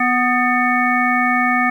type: harmonic tone with a mistuned harmonic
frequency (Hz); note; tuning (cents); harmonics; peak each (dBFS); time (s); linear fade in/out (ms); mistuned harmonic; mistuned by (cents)
247.2; B3; +2; 1 / 3 / 5 / 7 / 9; -20 / -20 / -20 / -20 / -20; 0-1.7; 5; 7; +55
effects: 8-bit